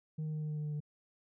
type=tone with pitch steps; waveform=sine; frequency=155.56 / 154.57 / 153.6 / 152.62 / 151.66 / 150.7 / 149.74 / 148.79 Hz; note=D#3 / D#3 / D#3 / D#3 / D#3 / D3 / D3 / D3; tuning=0 / -11 / -22 / -33 / -44 / +45 / +34 / +23 cents; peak=-32 dBFS; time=0.18-0.804 s; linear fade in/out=10 ms; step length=78 ms; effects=tanh soft clip ceiling -34 dBFS

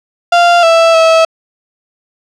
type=tone with pitch steps; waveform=35% pulse; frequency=694 / 661 / 651 Hz; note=F5 / E5 / E5; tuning=-11 / +5 / -22 cents; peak=-3 dBFS; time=0.32-1.25 s; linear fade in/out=5 ms; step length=310 ms; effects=low-pass 5000 Hz 12 dB/octave

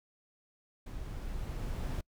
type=noise with level ramp; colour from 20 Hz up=brown; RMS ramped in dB=-42 to -34 dBFS; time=0.86-2.01 s; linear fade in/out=5 ms; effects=noise-tail reverb RT60 0.1 s tail -26 dB re dry

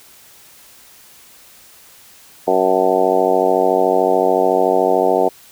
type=harmonic tone with a mistuned harmonic; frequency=93.7 Hz; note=F#2; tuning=22 cents sharp; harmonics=2 / 3 / 4 / 5 / 6 / 7 / 8 / 9; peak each=-30 / -24 / -19 / -18 / -21 / -18 / -19 / -23 dBFS; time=2.47-5.29 s; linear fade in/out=10 ms; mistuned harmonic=9; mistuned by=+72 cents; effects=white hiss -45 dBFS RMS until 5.51 s

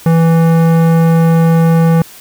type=tone with tanh clipping; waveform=sine; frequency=164.81 Hz; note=E3; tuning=in tune; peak=-8 dBFS; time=0.06-2.02 s; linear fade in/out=2 ms; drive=17 dB; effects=white hiss -36 dBFS RMS until 2.2 s

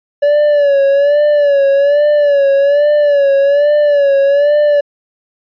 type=tone with vibrato; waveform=triangle; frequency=572 Hz; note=D5; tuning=46 cents flat; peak=-5 dBFS; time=0.22-4.81 s; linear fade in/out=10 ms; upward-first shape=sine; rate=1.2 Hz; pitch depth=65 cents each way; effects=resampled to 11025 Hz

